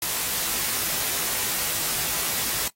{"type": "noise with comb filter", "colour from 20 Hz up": "white", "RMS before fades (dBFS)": -26, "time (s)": [0.02, 2.68], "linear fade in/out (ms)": 2, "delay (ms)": 18, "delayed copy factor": 0.7, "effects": ["noise-tail reverb RT60 0.1 s tail -18 dB re dry", "AAC 48 kbps"]}